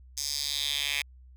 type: tone with high-pass filter sweep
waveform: 10% pulse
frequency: 143 Hz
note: D3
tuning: 46 cents flat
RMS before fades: -31 dBFS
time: 0.17-1.02 s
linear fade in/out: 5 ms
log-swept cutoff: 5800 to 2500 Hz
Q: 3.4
effects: added 63 Hz sine -49 dBFS peak until 1.36 s